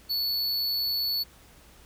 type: tone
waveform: square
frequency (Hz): 4435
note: C#8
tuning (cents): 0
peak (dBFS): -26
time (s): 0.09-1.24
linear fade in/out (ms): 20
effects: added 60 Hz sine -57 dBFS peak until 1.85 s + pink hiss -55 dBFS RMS until 1.85 s